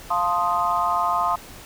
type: chord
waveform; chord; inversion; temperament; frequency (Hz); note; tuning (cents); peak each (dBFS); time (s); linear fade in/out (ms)
sine; F dominant seventh; none; equal; 698.5 / 880 / 1046.5 / 1244.5; F5 / A5 / C6 / Eb6; 0 / 0 / 0 / 0; -25 / -27 / -23 / -24; 0.1-1.36; 10
effects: pink hiss -42 dBFS RMS until 1.65 s